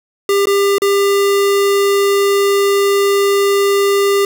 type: tone with dropouts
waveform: square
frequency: 399.4 Hz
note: G4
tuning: 32 cents sharp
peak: -11 dBFS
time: 0.29-4.25 s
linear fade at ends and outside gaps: 2 ms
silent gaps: 0.456-0.47 / 0.783-0.819 s
effects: none